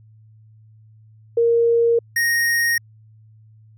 sine / square tone pair in turn, 466.2 / 1864.8 Hz, A#4 / A#6, 0 / 0 cents, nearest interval 2 octaves, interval 2400 cents, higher second, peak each -13 / -17 dBFS, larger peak first, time 1.37-1.99 / 2.16-2.78 s, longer neither, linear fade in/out 5 ms, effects added 109 Hz sine -46 dBFS peak until 3.77 s

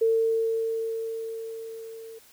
sine tone with level ramp, 451.1 Hz, A4, 43 cents sharp, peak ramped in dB -18 to -40 dBFS, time 0.01-2.19 s, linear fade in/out 10 ms, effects white hiss -55 dBFS RMS until 2.32 s

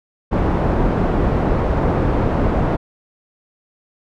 pink low-pass noise, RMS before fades -17 dBFS, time 0.31-2.77 s, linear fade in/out 20 ms, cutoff 870 Hz, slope 12 dB/octave, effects none

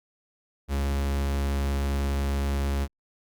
45% pulse tone, 69.7 Hz, C#2, 10 cents sharp, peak -24 dBFS, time 0.68-2.88 s, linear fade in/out 50 ms, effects Opus 48 kbps

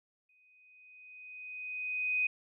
sine tone with exponential growth, 2500 Hz, D#7, 8 cents sharp, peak -26 dBFS, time 0.29-2.27 s, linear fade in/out 5 ms, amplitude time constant 430 ms, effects none

